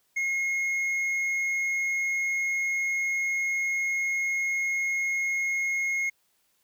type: tone with hard clipping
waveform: triangle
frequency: 2156 Hz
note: C#7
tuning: 49 cents flat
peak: -26 dBFS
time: 0.16-6.1 s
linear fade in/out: 10 ms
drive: 7 dB
effects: white hiss -70 dBFS RMS until 6.63 s